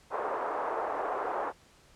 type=band-pass noise; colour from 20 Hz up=white; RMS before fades=-33 dBFS; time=0.1-1.53 s; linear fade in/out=50 ms; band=400 to 1100 Hz; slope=24 dB/octave; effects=pink hiss -60 dBFS RMS until 1.95 s + low-pass 9000 Hz 12 dB/octave